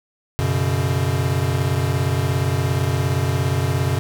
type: chord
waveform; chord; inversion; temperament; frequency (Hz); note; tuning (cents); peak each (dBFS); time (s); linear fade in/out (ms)
square; F# suspended fourth; none; equal with one note detuned; 92.5 / 123.47 / 140.69; F#2 / B2 / C#3; 0 / 0 / +26; -23; 0.39-3.99; 0
effects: none